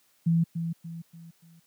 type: tone with echo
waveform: sine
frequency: 166.4 Hz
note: E3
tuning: 17 cents sharp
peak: -19 dBFS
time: 0.26-0.44 s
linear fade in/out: 10 ms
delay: 290 ms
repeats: 4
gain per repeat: -8 dB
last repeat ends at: 1.6 s
effects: white hiss -66 dBFS RMS until 1.66 s + high-pass 100 Hz 12 dB/octave